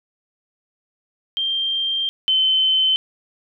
sine tone pair in turn, 3172 / 3067 Hz, G7 / G7, +20 / -38 cents, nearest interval minor second, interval 58 cents, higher first, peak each -19 / -14 dBFS, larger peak second, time 1.37-2.09 / 2.28-2.96 s, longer first, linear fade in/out 0 ms, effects none

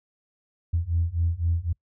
sine beating tone pair, 82.4 / 86.3 Hz, E2 / F2, 0 / -20 cents, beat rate 3.9 Hz, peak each -25 / -24 dBFS, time 0.73-1.73 s, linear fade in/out 10 ms, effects noise-tail reverb RT60 0.1 s tail -26 dB re dry + tanh soft clip ceiling -14 dBFS

